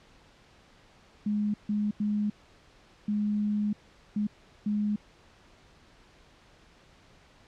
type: tone bursts at uneven times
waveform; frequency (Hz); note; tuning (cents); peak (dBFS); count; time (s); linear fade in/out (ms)
sine; 208.6; G#3; +8; -25; 6; 1.26-1.54 / 1.69-1.91 / 2-2.3 / 3.08-3.73 / 4.16-4.27 / 4.66-4.96; 5
effects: pink hiss -58 dBFS RMS until 7.47 s + low-pass 5000 Hz 12 dB/octave